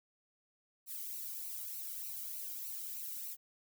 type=noise with flanger; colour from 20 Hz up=violet; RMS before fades=-43 dBFS; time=0.86-3.37 s; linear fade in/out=50 ms; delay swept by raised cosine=0.58 to 1.18 ms; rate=3.3 Hz; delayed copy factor=-0.65; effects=none